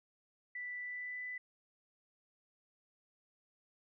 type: tone with pitch glide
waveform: sine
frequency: 1975.5 to 1993.8 Hz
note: B6 to B6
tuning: 0 to +16 cents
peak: -40 dBFS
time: 0.55-1.38 s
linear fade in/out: 5 ms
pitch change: +16 cents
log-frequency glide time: 0.8-1.23 s
effects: none